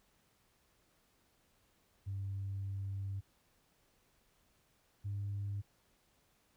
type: tone pair in turn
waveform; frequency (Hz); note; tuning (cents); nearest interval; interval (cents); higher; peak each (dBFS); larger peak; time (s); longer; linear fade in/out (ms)
sine; 98 / 100.64; G2 / G2; 0 / +46; unison; 46; second; -36 / -35; second; 2.06-3.21 / 5.04-5.62; first; 20
effects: tanh soft clip ceiling -33 dBFS + pink hiss -73 dBFS RMS until 6.56 s